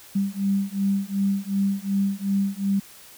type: beating tone pair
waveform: sine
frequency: 196 / 198.7 Hz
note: G3 / G3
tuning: 0 / +24 cents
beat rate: 2.7 Hz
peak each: -24 dBFS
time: 0.15-2.8 s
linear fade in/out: 10 ms
effects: white hiss -47 dBFS RMS until 3.17 s